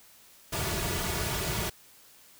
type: noise with comb filter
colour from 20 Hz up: pink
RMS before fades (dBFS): -31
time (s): 0.52-1.7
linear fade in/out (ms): 10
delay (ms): 3.8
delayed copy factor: -0.65
effects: white hiss -56 dBFS RMS until 2.39 s